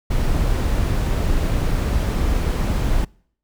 brown noise, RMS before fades -19 dBFS, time 0.1-3.05 s, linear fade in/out 10 ms, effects noise-tail reverb RT60 0.6 s tail -26 dB re dry

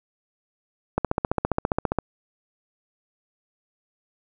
click train, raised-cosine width 1 ms, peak -7 dBFS, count 16, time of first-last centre 0.98-1.987 s, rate 14.9 Hz, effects none

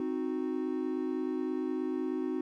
triangle chord, C diminished, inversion none, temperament equal with one note detuned, 261.6 / 311.1 / 367.7 Hz, C4 / Eb4 / Gb4, 0 / 0 / -11 cents, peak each -33 dBFS, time 0-2.41 s, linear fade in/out 2 ms, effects none

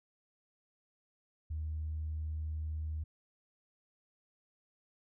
sine tone, 77.78 Hz, D#2, in tune, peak -34 dBFS, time 1.5-3.04 s, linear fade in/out 10 ms, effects tanh soft clip ceiling -30 dBFS

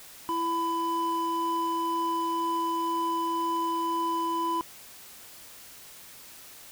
triangle tone pair together, 334 / 1000 Hz, E4 / B5, +23 / +21 cents, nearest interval octave + perfect fifth, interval 1898 cents, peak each -30 / -25 dBFS, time 0.29-4.61 s, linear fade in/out 0 ms, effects white hiss -48 dBFS RMS until 6.71 s

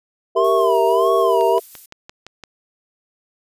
sine chord, E diminished, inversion first, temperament equal, 392 / 466.2 / 659.3 Hz, G4 / Bb4 / E5, 0 / 0 / 0 cents, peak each -18 dBFS, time 0.35-1.6 s, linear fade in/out 20 ms
triangle tone with vibrato, 1016 Hz, B5, 49 cents sharp, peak -17 dBFS, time 0.36-1.59 s, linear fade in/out 10 ms, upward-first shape sine, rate 1.6 Hz, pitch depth 150 cents each way
violet noise with tremolo, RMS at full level -37 dBFS, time 0.44-1.86 s, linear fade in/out 5 ms, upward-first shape sine, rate 7 Hz, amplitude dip 25%
click train, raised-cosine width 0.2 ms, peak -19 dBFS, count 7, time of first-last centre 1.41-2.437 s, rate 5.84 Hz
effects resampled to 32000 Hz

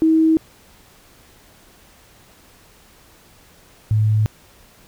sine tone pair in turn, 320 / 107.69 Hz, D#4 / A2, +49 / -37 cents, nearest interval octave + perfect fifth, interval 1886 cents, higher first, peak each -11 / -13 dBFS, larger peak first, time 0.02-0.37 / 3.91-4.26 s, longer neither, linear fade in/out 0 ms, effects pink hiss -50 dBFS RMS until 4.87 s

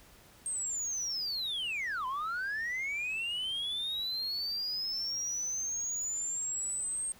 sine linear two-way sweep, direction down then up, 8520 to 994 to 8520 Hz, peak -30 dBFS, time 0.46-7.12 s, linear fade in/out 0 ms, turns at 2.06 s, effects tanh soft clip ceiling -31 dBFS + pink hiss -58 dBFS RMS until 7.19 s

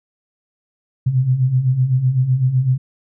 sine beating tone pair, 123.47 / 131.37 Hz, B2 / C3, 0 / +7 cents, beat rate 7.9 Hz, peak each -20 / -14 dBFS, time 1.06-2.78 s, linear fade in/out 10 ms, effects none

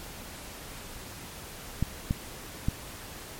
clicks, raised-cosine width 5 ms, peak -13 dBFS, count 3, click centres 1.826 / 2.109 / 2.685 s, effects pink hiss -43 dBFS RMS until 3.39 s + MP3 64 kbps

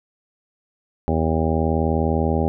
harmonic tone, 80.1 Hz, E2, 49 cents flat, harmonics 1 / 2 / 3 / 4 / 5 / 6 / 7 / 8 / 9 / 10, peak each -22 / -25 / -24 / -29 / -26 / -30 / -28 / -33 / -34 / -28 dBFS, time 1.08-2.48 s, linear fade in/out 0 ms, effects none

